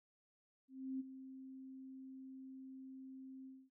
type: tone with ADSR envelope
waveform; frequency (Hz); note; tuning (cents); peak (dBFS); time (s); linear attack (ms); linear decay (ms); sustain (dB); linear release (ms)
sine; 263.8; C4; +14; -38; 0.68-3.7; 320; 20; -12; 240
effects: none